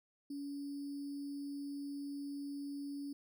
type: tone with sample-and-hold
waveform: sine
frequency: 283.3 Hz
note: C#4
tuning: 38 cents sharp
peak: -40 dBFS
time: 0.3-3.13 s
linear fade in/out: 5 ms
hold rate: 4900 Hz
effects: none